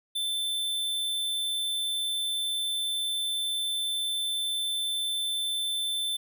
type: tone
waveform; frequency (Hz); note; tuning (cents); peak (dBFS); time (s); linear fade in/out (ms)
square; 3538; A7; +9; -28; 0.15-6.17; 10
effects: none